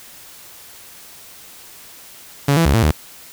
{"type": "tone with pitch steps", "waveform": "sawtooth", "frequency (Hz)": [141.3, 165.9, 69.7, 112.9, 76.4], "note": ["C#3", "E3", "C#2", "A2", "D#2"], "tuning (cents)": [34, 11, 10, 45, -31], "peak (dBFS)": -8, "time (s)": [2.48, 2.915], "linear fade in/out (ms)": 5, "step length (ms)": 87, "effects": ["white hiss -41 dBFS RMS until 3.32 s"]}